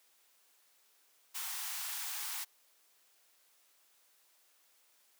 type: high-pass noise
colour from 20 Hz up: white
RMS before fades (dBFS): -40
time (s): 1.34-2.45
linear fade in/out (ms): 20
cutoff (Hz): 730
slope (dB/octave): 96
effects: white hiss -69 dBFS RMS until 5.19 s + high-pass 400 Hz 12 dB/octave